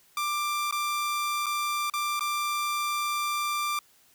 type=tone with dropouts; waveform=sawtooth; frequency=1183 Hz; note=D6; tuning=12 cents sharp; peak=-23 dBFS; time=0.17-3.79 s; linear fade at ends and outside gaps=2 ms; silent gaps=0.711-0.724 / 1.46-1.465 / 1.899-1.937 / 2.195-2.207 s; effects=white hiss -61 dBFS RMS until 4.14 s